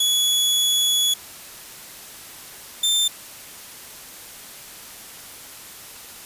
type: tone pair in turn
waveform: sawtooth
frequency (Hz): 3389 / 3572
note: G#7 / A7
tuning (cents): +34 / +25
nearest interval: minor second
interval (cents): 91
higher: second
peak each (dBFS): -14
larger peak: neither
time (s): 0-1.14 / 2.83-3.08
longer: first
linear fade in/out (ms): 5
effects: white hiss -40 dBFS RMS until 6.25 s + resampled to 32000 Hz